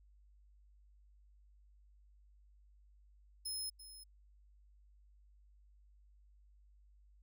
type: tone with echo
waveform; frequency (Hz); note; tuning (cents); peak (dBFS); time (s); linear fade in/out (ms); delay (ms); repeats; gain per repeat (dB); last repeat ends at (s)
20% pulse; 5160; E8; -38; -34; 3.45-3.7; 10; 340; 1; -13; 4.04
effects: added 50 Hz sine -62 dBFS peak until 7.22 s